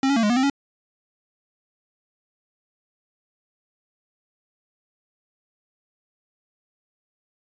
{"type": "tone with pitch steps", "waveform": "square", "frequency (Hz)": [268.3, 279.6, 227.9, 208.2, 241.5, 261.6, 279.5], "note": ["C4", "C#4", "A#3", "G#3", "B3", "C4", "C#4"], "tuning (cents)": [44, 15, -39, 5, -39, 0, 14], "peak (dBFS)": -18, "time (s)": [0.03, 0.499], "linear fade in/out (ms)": 2, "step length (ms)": 67, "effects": ["resampled to 16000 Hz"]}